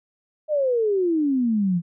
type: exponential sweep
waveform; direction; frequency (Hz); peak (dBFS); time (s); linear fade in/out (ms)
sine; down; 626 to 165.9; -18; 0.48-1.82; 50
effects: none